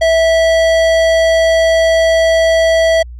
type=tone with tanh clipping; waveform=sine; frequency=654 Hz; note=E5; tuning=14 cents flat; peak=-10 dBFS; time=0.01-3.03 s; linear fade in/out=10 ms; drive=17 dB; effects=added 60 Hz sine -27 dBFS peak until 3.19 s